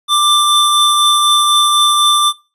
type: tone pair together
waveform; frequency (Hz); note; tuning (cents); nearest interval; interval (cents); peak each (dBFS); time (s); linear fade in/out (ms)
square; 1182 / 3542; D6 / A7; +11 / +11; octave + perfect fifth; 1900; -12; 0.08-2.33; 50
effects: noise-tail reverb RT60 0.3 s tail -19 dB re dry + resampled to 32000 Hz